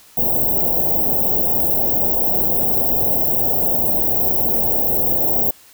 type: band-stop noise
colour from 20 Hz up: white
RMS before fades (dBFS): -17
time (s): 0.17-5.51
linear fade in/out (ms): 5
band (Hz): 810 to 15000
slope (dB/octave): 48
effects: white hiss -47 dBFS RMS until 5.73 s